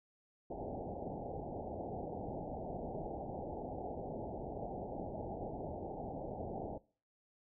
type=low-pass noise; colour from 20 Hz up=white; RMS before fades=-43 dBFS; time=0.5-6.78 s; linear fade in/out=5 ms; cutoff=830 Hz; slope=96 dB/octave; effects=noise-tail reverb RT60 0.4 s tail -21 dB re dry